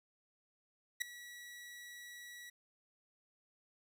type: tone with ADSR envelope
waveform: sawtooth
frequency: 1936 Hz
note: B6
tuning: 35 cents flat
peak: -27 dBFS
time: 1-2.5 s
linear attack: 18 ms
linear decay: 3 ms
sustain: -19 dB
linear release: 8 ms
effects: none